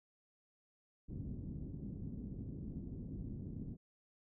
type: low-pass noise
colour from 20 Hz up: white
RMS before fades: -45 dBFS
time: 1.08-3.77 s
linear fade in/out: 20 ms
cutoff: 250 Hz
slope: 24 dB/octave
effects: none